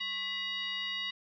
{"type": "tone with frequency modulation", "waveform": "sine", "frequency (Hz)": 2885, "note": "F#7", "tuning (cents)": -44, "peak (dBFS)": -33, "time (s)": [0, 1.11], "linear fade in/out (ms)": 10, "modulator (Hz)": 898, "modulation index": 1.3, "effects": []}